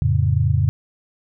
sine chord, F augmented, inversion none, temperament equal, 87.31 / 110 / 138.59 Hz, F2 / A2 / C#3, 0 / 0 / 0 cents, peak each -19 dBFS, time 0.02-0.69 s, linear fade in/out 0 ms, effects none

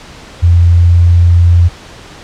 sine tone with pitch glide, 86 to 86.5 Hz, F2 to F2, -26 to -16 cents, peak -3 dBFS, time 0.42-1.69 s, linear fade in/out 20 ms, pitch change +10 cents, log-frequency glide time 0.76-0.86 s, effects pink hiss -33 dBFS RMS until 2.23 s + low-pass 6000 Hz 12 dB/octave

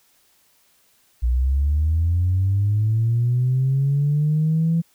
sine linear sweep, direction up, 58.5 to 167.8 Hz, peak -15 dBFS, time 1.22-4.82 s, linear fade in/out 20 ms, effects tanh soft clip ceiling -12 dBFS + white hiss -60 dBFS RMS until 4.94 s

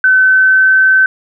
sine tone with pitch glide, 1521 to 1534.2 Hz, F#6 to G6, +47 to -38 cents, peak -5 dBFS, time 0.04-1.06 s, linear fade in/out 2 ms, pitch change +15 cents, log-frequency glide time 0.15-0.75 s, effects none

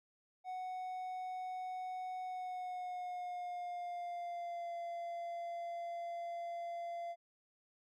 triangle tone with pitch glide, 740 to 686.5 Hz, F#5 to F5, 0 to -30 cents, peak -38 dBFS, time 0.44-7.16 s, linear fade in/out 50 ms, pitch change -130 cents, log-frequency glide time 2.23-4.74 s, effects none

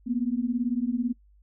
sine beating tone pair, 233.1 / 251.1 Hz, A#3 / B3, 0 / +29 cents, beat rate 18 Hz, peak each -27 dBFS, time 0.06-1.13 s, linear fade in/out 20 ms, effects noise-tail reverb RT60 0.1 s tail -22 dB re dry + added 50 Hz sine -55 dBFS peak until 1.42 s

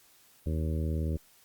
harmonic tone, 79 Hz, D#2, 27 cents sharp, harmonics 1 / 2 / 3 / 4 / 5 / 6 / 7, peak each -29 / -35 / -39 / -41 / -43 / -45 / -46 dBFS, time 0.46-1.17 s, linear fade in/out 5 ms, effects white hiss -61 dBFS RMS until 1.44 s + Opus 48 kbps

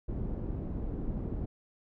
pink low-pass noise, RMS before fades -35 dBFS, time 0.08-1.46 s, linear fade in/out 10 ms, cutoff 310 Hz, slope 12 dB/octave, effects none

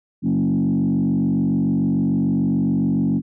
sine tone with frequency modulation, 220 Hz, A3, in tune, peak -15 dBFS, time 0.22-3.22 s, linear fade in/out 50 ms, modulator 46.9 Hz, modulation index 1.5, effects tanh soft clip ceiling -12 dBFS

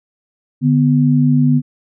sine tone pair together, 147.46 / 248 Hz, D3 / B3, +7 / +7 cents, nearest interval major sixth, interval 900 cents, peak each -12 dBFS, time 0.61-1.62 s, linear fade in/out 50 ms, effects none

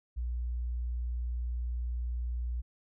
sine tone, 60 Hz, B1, 49 cents flat, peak -31 dBFS, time 0.16-2.62 s, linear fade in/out 20 ms, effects none

